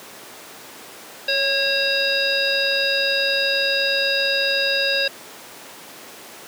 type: harmonic tone with a mistuned harmonic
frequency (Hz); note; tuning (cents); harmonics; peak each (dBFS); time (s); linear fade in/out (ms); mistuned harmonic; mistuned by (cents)
544; C#5; -33; 1 / 3 / 5 / 7 / 9; -24 / -24 / -24 / -24 / -24; 1.28-5.08; 5; 1; +29
effects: pink hiss -39 dBFS RMS until 6.47 s + high-pass 300 Hz 12 dB/octave